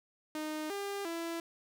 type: tone with pitch steps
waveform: sawtooth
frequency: 308.1 / 400.5 / 334.1 Hz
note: D#4 / G4 / E4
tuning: -17 / +37 / +23 cents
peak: -32 dBFS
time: 0.35-1.4 s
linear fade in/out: 2 ms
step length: 350 ms
effects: none